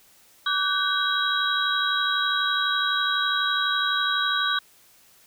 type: tone cluster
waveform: sine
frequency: 1152 / 1499 / 1571 / 3292 / 3852 Hz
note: D6 / F#6 / G6 / G#7 / B7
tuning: -34 / +22 / +3 / -16 / -44 cents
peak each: -27 / -26 / -31 / -31 / -26 dBFS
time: 0.46-4.59 s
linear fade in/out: 5 ms
effects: white hiss -56 dBFS RMS until 5.26 s